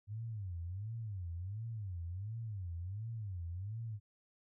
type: tone with vibrato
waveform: sine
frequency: 98.6 Hz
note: G2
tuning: 11 cents sharp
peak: -39 dBFS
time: 0.07-4 s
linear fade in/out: 50 ms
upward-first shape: sine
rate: 1.4 Hz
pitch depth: 270 cents each way
effects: none